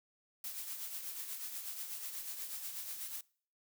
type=noise with tremolo; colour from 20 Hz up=blue; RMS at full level=-41 dBFS; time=0.44-3.21 s; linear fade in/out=2 ms; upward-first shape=triangle; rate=8.2 Hz; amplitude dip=55%; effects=noise-tail reverb RT60 0.5 s tail -24 dB re dry